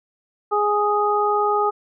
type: harmonic tone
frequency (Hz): 415.3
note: G#4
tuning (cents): 0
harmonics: 1 / 2 / 3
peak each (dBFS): -21 / -21 / -21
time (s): 0.51-1.71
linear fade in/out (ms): 20
effects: none